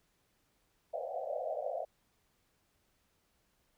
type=band-pass noise; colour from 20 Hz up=pink; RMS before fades=-38 dBFS; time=0.93-1.85 s; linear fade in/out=5 ms; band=510 to 740 Hz; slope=96 dB/octave; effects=pink hiss -75 dBFS RMS until 3.77 s